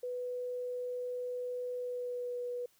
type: tone with pitch glide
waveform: sine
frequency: 495.4 to 489.1 Hz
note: B4 to B4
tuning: +5 to -17 cents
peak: -35 dBFS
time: 0.03-2.66 s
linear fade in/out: 5 ms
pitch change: -22 cents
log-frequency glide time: 1.75-2.39 s
effects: white hiss -69 dBFS RMS until 2.79 s